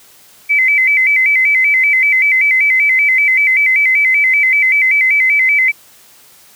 sine tone with vibrato, 2172 Hz, C#7, 36 cents flat, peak -8 dBFS, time 0.49-5.72 s, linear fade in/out 20 ms, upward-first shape square, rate 5.2 Hz, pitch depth 100 cents each way, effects white hiss -44 dBFS RMS until 6.55 s + high-pass 60 Hz 12 dB/octave

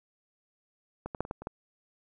clicks, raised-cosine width 1 ms, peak -22 / -22 / -14 / -27 / -20 / -29 / -20 dBFS, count 7, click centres 1.06 / 1.148 / 1.206 / 1.251 / 1.311 / 1.42 / 1.471 s, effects none

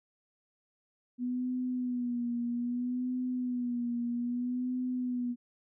sine tone with vibrato, 245.3 Hz, B3, 12 cents flat, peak -30 dBFS, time 1.18-5.36 s, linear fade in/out 50 ms, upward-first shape sine, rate 0.62 Hz, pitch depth 50 cents each way, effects none

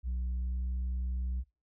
sine tone with pitch glide, 61.74 to 62.46 Hz, B1 to B1, 0 to +20 cents, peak -28 dBFS, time 0.03-1.44 s, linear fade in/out 50 ms, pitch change +20 cents, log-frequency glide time 0.34-0.61 s, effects noise-tail reverb RT60 0.3 s tail -23 dB re dry + tanh soft clip ceiling -30 dBFS

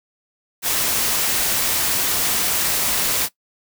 white noise, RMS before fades -20 dBFS, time 0.62-3.29 s, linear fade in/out 50 ms, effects noise-tail reverb RT60 0.1 s tail -18 dB re dry

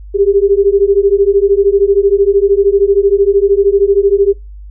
sine beating tone pair, 392 / 405 Hz, G4 / G#4, 0 / -43 cents, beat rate 13 Hz, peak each -10 dBFS, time 0.14-4.34 s, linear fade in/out 20 ms, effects noise-tail reverb RT60 0.2 s tail -24 dB re dry + added 50 Hz sine -28 dBFS peak until 4.7 s

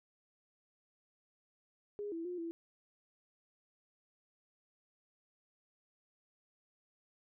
sine tone with pitch steps, 411.9 / 331.3 / 356.5 / 333.7 Hz, G#4 / E4 / F4 / E4, -14 / +9 / +36 / +21 cents, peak -38 dBFS, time 1.99-2.51 s, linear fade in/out 0 ms, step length 130 ms, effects none

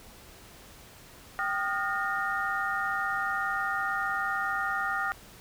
sine tone cluster, 781 / 1229 / 1422 / 1840 Hz, G5 / D#6 / F6 / A#6, -7 / -22 / +31 / -23 cents, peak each -34 / -33 / -31 / -34 dBFS, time 1.39-5.12 s, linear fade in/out 0 ms, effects pink hiss -51 dBFS RMS until 5.4 s

